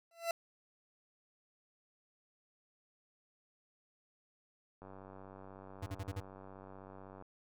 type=tone with exponential growth; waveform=40% pulse; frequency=673 Hz; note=E5; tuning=36 cents sharp; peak=-29 dBFS; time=0.11-0.31 s; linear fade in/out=2 ms; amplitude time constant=42 ms
type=click train; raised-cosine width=1 ms; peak=-38 dBFS; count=232; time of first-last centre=4.82-7.224 s; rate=96.1 Hz
type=tone bursts; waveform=square; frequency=97.3 Hz; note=G2; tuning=12 cents flat; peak=-38 dBFS; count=5; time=5.82-6.205 s; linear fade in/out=10 ms; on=45 ms; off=40 ms
effects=none